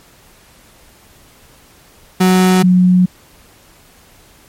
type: tone pair in turn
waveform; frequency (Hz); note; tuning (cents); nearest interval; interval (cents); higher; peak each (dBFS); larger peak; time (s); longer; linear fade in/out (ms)
35% pulse / sine; 185 / 181.72; F#3 / F#3; 0 / -31; unison; 31; first; -6; neither; 2.2-2.63 / 2.63-3.06; neither; 10
effects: pink hiss -46 dBFS RMS until 4.48 s + MP3 64 kbps